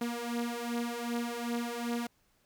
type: beating tone pair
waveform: sawtooth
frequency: 235.4 / 238 Hz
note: A#3 / A#3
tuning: +17 / +36 cents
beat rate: 2.6 Hz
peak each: -33 / -31 dBFS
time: 0.01-2.07 s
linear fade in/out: 5 ms
effects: pink hiss -71 dBFS RMS until 2.45 s